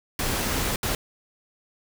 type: noise bursts at uneven times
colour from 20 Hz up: pink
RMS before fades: -26 dBFS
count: 2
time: 0.19-0.76 / 0.83-0.95 s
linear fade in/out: 2 ms
effects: none